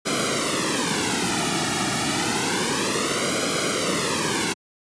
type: noise with flanger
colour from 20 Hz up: pink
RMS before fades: -23 dBFS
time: 0.05-4.54 s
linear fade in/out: 20 ms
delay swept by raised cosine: 1.1 to 1.96 ms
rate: 0.29 Hz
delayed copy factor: -0.8
effects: high-pass 150 Hz 12 dB/octave + resampled to 22050 Hz